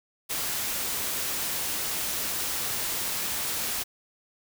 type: noise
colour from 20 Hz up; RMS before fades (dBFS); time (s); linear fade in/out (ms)
white; -30; 0.29-3.84; 20
effects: none